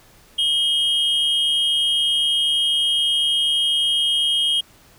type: tone pair together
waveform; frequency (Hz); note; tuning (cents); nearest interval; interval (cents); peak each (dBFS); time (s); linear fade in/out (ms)
triangle; 2925 / 3224; F#7 / G7; -21 / +48; major second; 169; -22 / -16; 0.38-4.61; 10
effects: pink hiss -51 dBFS RMS until 4.98 s